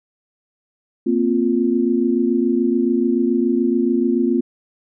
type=chord; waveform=sine; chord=Bb suspended second; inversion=none; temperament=equal with one note detuned; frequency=233.1 / 260.1 / 349.2 Hz; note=Bb3 / C4 / F4; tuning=0 / -10 / 0 cents; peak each=-19 dBFS; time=1.06-4.41 s; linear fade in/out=10 ms; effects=none